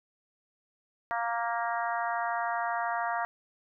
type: harmonic tone with a mistuned harmonic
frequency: 233.1 Hz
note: A#3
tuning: in tune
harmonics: 3 / 4 / 5 / 6 / 7 / 8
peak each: -32 / -34 / -36 / -38 / -39 / -40 dBFS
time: 1.11-3.25 s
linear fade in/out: 0 ms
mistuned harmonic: 8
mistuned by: +17 cents
effects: none